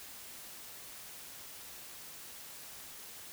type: silence
effects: white hiss -49 dBFS RMS until 3.32 s